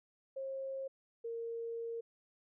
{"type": "tone pair in turn", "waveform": "sine", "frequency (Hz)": [537, 461.9], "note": ["C5", "A#4"], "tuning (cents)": [45, -16], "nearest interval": "minor third", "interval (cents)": 261, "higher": "first", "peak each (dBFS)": [-38, -38], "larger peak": "neither", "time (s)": [[0.36, 0.88], [1.24, 2.01]], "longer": "second", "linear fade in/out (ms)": 10, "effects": []}